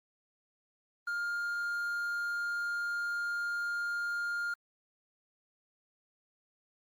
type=tone with quantisation; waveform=triangle; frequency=1408 Hz; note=F6; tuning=14 cents sharp; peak=-30 dBFS; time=1.07-4.54 s; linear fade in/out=5 ms; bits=10; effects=Opus 24 kbps